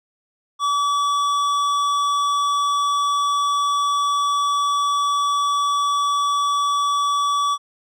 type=tone with hard clipping; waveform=triangle; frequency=1146 Hz; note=D6; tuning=43 cents flat; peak=-19 dBFS; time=0.59-7.58 s; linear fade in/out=50 ms; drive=15 dB; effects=none